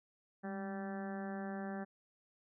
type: harmonic tone with a mistuned harmonic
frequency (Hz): 194.3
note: G3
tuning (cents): -15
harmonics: 1 / 2 / 3 / 4 / 5 / 6 / 7 / 8 / 9 / 10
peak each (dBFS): -41 / -48 / -49 / -48 / -61 / -57 / -57 / -54 / -54 / -67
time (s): 0.43-1.85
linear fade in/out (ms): 20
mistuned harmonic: 1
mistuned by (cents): +50
effects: none